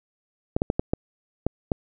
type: clicks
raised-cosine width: 2 ms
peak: -8 dBFS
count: 7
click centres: 0.565 / 0.619 / 0.701 / 0.795 / 0.935 / 1.466 / 1.718 s
effects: none

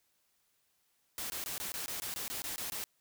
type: noise bursts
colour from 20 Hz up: white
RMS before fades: -39 dBFS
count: 12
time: 1.18-2.84 s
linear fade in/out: 0 ms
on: 120 ms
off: 20 ms
effects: white hiss -75 dBFS RMS until 3 s

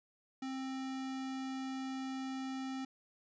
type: tone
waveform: square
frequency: 264.2 Hz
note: C4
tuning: 17 cents sharp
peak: -39 dBFS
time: 0.42-2.85 s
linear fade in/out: 5 ms
effects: resampled to 16000 Hz

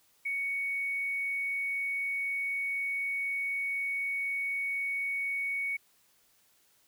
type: tone with hard clipping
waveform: triangle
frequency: 2229 Hz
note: C#7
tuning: 9 cents sharp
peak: -30 dBFS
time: 0.25-5.77 s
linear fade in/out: 10 ms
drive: 3 dB
effects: white hiss -67 dBFS RMS until 6.87 s

